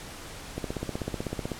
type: click train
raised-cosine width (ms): 2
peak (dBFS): -17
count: 16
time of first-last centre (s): 0.58-1.518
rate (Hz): 16
effects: pink hiss -42 dBFS RMS until 1.59 s + low-pass 11000 Hz 12 dB/octave

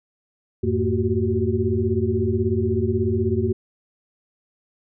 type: tone cluster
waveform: sine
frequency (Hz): 88 / 106.5 / 227.3 / 365.6 / 381.9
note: F2 / G#2 / A#3 / F#4 / G4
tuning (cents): +14 / +44 / -43 / -21 / -45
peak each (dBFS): -25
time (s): 0.63-3.53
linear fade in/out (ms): 10
effects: none

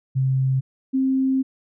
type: tone pair in turn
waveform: sine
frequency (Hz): 132.3 / 264.6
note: C3 / C4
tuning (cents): +20 / +20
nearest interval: octave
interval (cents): 1200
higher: second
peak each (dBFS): -17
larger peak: neither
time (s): 0.15-0.61 / 0.93-1.43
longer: second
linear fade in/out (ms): 20
effects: none

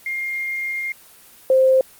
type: tone pair in turn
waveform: sine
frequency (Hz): 2121 / 524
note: C7 / C5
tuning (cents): +23 / +2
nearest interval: 2 octaves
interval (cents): 2421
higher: first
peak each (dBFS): -22 / -11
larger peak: second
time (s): 0.06-0.92 / 1.5-1.81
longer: first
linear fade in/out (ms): 2
effects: white hiss -47 dBFS RMS until 1.99 s + Opus 24 kbps

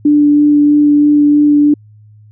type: tone with vibrato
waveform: sine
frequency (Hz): 293.7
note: D4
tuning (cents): 0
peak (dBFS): -5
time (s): 0.05-1.74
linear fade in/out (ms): 5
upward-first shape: sine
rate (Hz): 3.1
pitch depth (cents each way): 9
effects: added 106 Hz sine -38 dBFS peak until 2.31 s

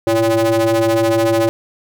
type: ring-modulated tone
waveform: square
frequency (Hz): 114.7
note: A#2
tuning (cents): -28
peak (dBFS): -10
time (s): 0.07-1.49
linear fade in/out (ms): 0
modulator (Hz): 452
effects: none

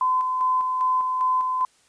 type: tone with tremolo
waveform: sine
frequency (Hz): 1021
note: C6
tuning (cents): -43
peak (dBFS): -18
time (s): 0.01-1.65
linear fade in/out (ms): 2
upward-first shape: square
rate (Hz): 2.5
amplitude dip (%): 35
effects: white hiss -60 dBFS RMS until 1.88 s + resampled to 22050 Hz

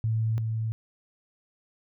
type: tone pair in turn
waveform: sine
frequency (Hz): 111.4 / 111.4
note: A2 / A2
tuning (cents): +22 / +22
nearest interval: unison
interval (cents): 0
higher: neither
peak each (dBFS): -23 / -26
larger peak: first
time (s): 0.04-0.38 / 0.38-0.72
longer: neither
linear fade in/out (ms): 0
effects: none

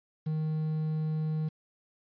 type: tone with quantisation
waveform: triangle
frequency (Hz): 156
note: D#3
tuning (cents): +5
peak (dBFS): -26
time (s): 0.26-1.49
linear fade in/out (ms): 10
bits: 9
effects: resampled to 11025 Hz

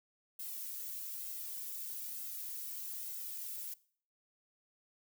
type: noise with flanger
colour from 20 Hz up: violet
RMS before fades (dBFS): -43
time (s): 0.39-3.74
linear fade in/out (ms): 5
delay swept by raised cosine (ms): 1.7 to 2.5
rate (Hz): 1.1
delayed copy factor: -0.65
effects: noise-tail reverb RT60 0.5 s tail -20 dB re dry

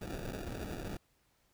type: noise with sample-and-hold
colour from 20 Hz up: pink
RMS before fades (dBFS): -41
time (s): 0.01-0.97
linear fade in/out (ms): 5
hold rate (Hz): 1050
effects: pink hiss -73 dBFS RMS until 1.53 s

